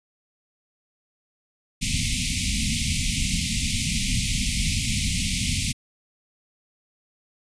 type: band-stop noise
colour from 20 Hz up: pink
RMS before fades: -24 dBFS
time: 1.81-5.73 s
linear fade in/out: 20 ms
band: 260 to 2100 Hz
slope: 96 dB/octave
effects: resampled to 22050 Hz